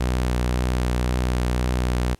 sawtooth tone with vibrato, 61.74 Hz, B1, in tune, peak -16 dBFS, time 0-2.15 s, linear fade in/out 10 ms, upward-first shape triangle, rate 1.9 Hz, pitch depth 21 cents each way, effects pink hiss -59 dBFS RMS until 2.19 s + low-pass 12000 Hz 12 dB/octave

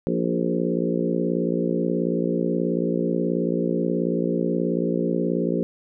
harmonic tone with a mistuned harmonic, 58.5 Hz, A#1, 7 cents sharp, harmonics 3 / 4 / 5 / 6 / 7 / 8 / 9, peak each -26 / -27 / -28 / -29 / -29 / -30 / -31 dBFS, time 0.07-5.63 s, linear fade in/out 0 ms, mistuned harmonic 6, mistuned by +27 cents, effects none

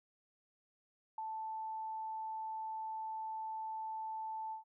sine tone with ADSR envelope, 880 Hz, A5, in tune, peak -37 dBFS, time 1.18-4.64 s, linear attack 3 ms, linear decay 18 ms, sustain -2 dB, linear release 120 ms, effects none

